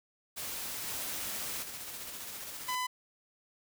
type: noise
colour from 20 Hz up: white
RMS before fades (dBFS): -39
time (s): 0.36-1.64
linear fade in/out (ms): 20
type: noise with tremolo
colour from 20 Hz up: white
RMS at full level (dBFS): -42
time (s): 0.87-2.75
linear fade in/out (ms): 0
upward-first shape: square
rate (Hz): 15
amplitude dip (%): 25
type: tone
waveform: sawtooth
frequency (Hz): 1005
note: B5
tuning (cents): +30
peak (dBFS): -28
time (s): 2.68-2.87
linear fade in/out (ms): 10
effects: none